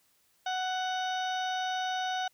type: harmonic tone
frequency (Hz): 743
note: F#5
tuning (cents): +7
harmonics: 1 / 2 / 3 / 4 / 5 / 6 / 7 / 8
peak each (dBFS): -31 / -37 / -49 / -41 / -41 / -54 / -54 / -47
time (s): 0.46-2.28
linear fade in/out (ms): 5
effects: white hiss -69 dBFS RMS until 2.33 s